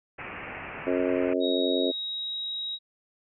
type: low-pass noise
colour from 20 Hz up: white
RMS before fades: -39 dBFS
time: 0.18-1.34 s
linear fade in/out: 10 ms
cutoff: 2700 Hz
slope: 96 dB/octave
type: harmonic tone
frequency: 90.3 Hz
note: F#2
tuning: 42 cents flat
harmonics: 3 / 4 / 5 / 6 / 7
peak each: -28 / -29 / -30 / -31 / -31 dBFS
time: 0.86-1.92 s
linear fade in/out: 20 ms
type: tone with pitch glide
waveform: sine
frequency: 3784 to 3813 Hz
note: A#7 to A#7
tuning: +25 to +38 cents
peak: -30 dBFS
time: 1.4-2.79 s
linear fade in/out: 50 ms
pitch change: +13 cents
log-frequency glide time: 1.56-2.36 s
effects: none